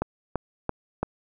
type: click train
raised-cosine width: 1 ms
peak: -11 dBFS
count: 4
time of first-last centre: 0.02-1.03 s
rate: 2.97 Hz
effects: none